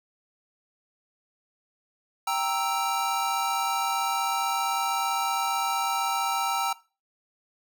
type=chord; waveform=square; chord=E diminished; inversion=first; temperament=equal; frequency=784 / 932.3 / 1318.5 Hz; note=G5 / Bb5 / E6; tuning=0 / 0 / 0 cents; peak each=-30 dBFS; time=2.27-6.73 s; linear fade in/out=5 ms; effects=noise-tail reverb RT60 0.3 s tail -18 dB re dry